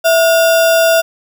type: tone with sample-and-hold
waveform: sine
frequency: 659.3 Hz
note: E5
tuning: in tune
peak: -7 dBFS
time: 0.04-1.02 s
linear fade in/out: 20 ms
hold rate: 2100 Hz
effects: none